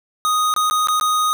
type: tone with dropouts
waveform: square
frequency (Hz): 1244.5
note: D#6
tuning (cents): 0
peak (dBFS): -16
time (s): 0.25-1.33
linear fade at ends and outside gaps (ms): 0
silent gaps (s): 0.539-0.563 / 0.699-0.71 / 0.872-0.885 / 0.998-1.011
effects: 7-bit